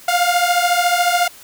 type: beating tone pair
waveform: sawtooth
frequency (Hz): 698.5 / 712.5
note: F5 / F5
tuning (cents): 0 / +34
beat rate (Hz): 14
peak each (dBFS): -13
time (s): 0.08-1.28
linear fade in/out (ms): 5
effects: white hiss -42 dBFS RMS until 1.43 s